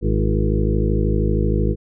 harmonic tone with a mistuned harmonic, 52.9 Hz, G#1, 33 cents sharp, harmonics 1 / 2 / 3 / 4 / 6 / 7 / 8 / 9, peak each -19 / -22 / -24 / -25 / -27 / -27 / -28 / -29 dBFS, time 0.01-1.76 s, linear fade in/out 50 ms, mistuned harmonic 7, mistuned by -37 cents, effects none

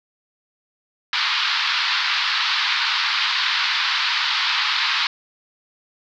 white band-pass noise, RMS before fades -21 dBFS, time 1.13-5.07 s, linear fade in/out 2 ms, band 940 to 4600 Hz, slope 48 dB/octave, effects none

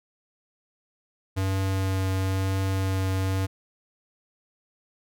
square tone with vibrato, 95.5 Hz, G2, 45 cents flat, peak -24 dBFS, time 1.36-3.47 s, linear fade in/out 20 ms, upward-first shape triangle, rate 1 Hz, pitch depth 12 cents each way, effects none

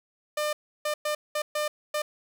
sawtooth tone bursts at uneven times, 600 Hz, D5, 37 cents sharp, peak -22 dBFS, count 6, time 0.37-0.53 / 0.85-0.94 / 1.05-1.15 / 1.35-1.42 / 1.55-1.68 / 1.94-2.02 s, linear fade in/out 5 ms, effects none

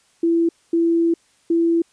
sine tone bursts at uneven times, 334.7 Hz, E4, 26 cents sharp, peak -14 dBFS, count 3, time 0.23-0.49 / 0.73-1.14 / 1.5-1.82 s, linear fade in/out 5 ms, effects white hiss -59 dBFS RMS until 1.92 s + resampled to 22050 Hz

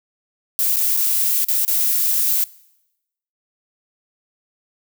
violet noise with dropouts, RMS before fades -18 dBFS, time 0.59-2.44 s, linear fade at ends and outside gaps 0 ms, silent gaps 0.76-0.768 / 0.966-0.973 / 1.445-1.485 / 1.649-1.679 s, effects noise-tail reverb RT60 0.9 s tail -22 dB re dry

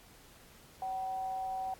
sine tone with amplitude modulation, 759 Hz, F#5, 44 cents sharp, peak -32 dBFS, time 0.82-1.74 s, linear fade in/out 2 ms, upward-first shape sine, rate 213 Hz, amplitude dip 40%, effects pink hiss -58 dBFS RMS until 1.79 s + AAC 64 kbps

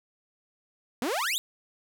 sawtooth exponential sweep, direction up, 222.3 to 3951 Hz, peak -23 dBFS, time 1.02-1.38 s, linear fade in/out 0 ms, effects none

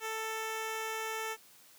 10% pulse tone, 442.1 Hz, A4, 8 cents sharp, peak -27 dBFS, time 0-1.37 s, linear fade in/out 50 ms, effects white hiss -59 dBFS RMS until 1.78 s + high-pass 100 Hz 12 dB/octave

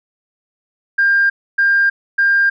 sine tone bursts, 1600 Hz, G6, 35 cents sharp, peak -9 dBFS, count 3, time 0.98-2.5 s, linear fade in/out 10 ms, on 320 ms, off 280 ms, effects tanh soft clip ceiling -5 dBFS

